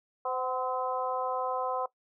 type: harmonic tone with a mistuned harmonic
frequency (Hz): 257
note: C4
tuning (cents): -31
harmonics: 2 / 3 / 4 / 5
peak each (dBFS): -34 / -34 / -34 / -39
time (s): 0.25-1.86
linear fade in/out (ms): 5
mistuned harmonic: 3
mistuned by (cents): -36
effects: noise-tail reverb RT60 0.1 s tail -18 dB re dry